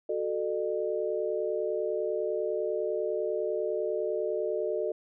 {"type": "chord", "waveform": "sine", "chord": "D# diminished", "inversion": "first", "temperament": "equal with one note detuned", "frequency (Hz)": [370, 440, 606.6], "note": ["F#4", "A4", "D#5"], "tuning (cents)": [0, 0, -44], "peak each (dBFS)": [-33, -31, -32], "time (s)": [0.09, 4.92], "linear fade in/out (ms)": 5, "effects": []}